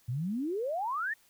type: exponential sweep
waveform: sine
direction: up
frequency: 112.8 to 1881 Hz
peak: -30 dBFS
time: 0.08-1.14 s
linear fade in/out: 10 ms
effects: white hiss -65 dBFS RMS until 1.29 s